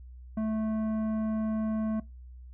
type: tone with tanh clipping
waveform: sine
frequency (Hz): 218.5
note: A3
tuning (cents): -12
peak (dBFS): -29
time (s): 0.37-2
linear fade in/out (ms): 5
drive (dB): 11
effects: noise-tail reverb RT60 0.2 s tail -21 dB re dry + added 62 Hz sine -44 dBFS peak until 2.53 s